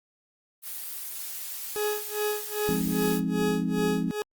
blue noise, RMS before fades -36 dBFS, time 0.62-3.21 s, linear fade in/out 50 ms
40% pulse tone with tremolo, 420 Hz, G#4, 19 cents sharp, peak -24 dBFS, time 1.76-4.22 s, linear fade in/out 0 ms, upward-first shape sine, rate 2.5 Hz, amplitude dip 95%
sine chord, F minor seventh, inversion none, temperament equal, 174.61 / 207.7 / 261.6 / 311.1 Hz, F3 / Ab3 / C4 / Eb4, 0 / 0 / 0 / 0 cents, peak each -29 / -30 / -30 / -35 dBFS, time 2.69-4.11 s, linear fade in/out 0 ms
effects Opus 32 kbps

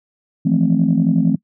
sine chord, F major seventh, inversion third, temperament just, 163.7 / 174.61 / 218.3 / 261.9 Hz, E3 / F3 / A3 / C4, -12 / 0 / -13 / +2 cents, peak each -17 dBFS, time 0.45-1.36 s, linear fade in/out 10 ms, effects noise-tail reverb RT60 0.1 s tail -23 dB re dry + tanh soft clip ceiling -4 dBFS

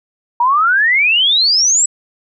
sine exponential sweep, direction up, 932.3 to 7910 Hz, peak -9 dBFS, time 0.4-1.86 s, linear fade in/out 5 ms, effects none

